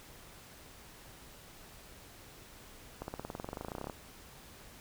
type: accelerating click train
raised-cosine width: 1 ms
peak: -25 dBFS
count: 22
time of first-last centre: 3.02-3.898 s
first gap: 61 ms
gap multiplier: 0.96
effects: pink hiss -54 dBFS RMS until 4.8 s